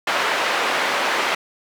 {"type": "band-pass noise", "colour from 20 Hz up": "white", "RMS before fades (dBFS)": -21, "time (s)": [0.07, 1.35], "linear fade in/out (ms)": 5, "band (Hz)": [400, 2100], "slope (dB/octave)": 12, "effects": []}